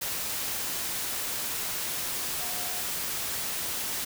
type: tone in noise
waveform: sine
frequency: 720 Hz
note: F#5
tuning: 47 cents flat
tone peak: -43 dBFS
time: 2.4-2.82 s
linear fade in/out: 10 ms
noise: white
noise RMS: -32 dBFS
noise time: 0.01-4.05 s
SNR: -14 dB
effects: none